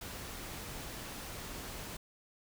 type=noise; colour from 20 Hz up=pink; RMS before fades=-44 dBFS; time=0.01-1.97 s; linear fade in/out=5 ms; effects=none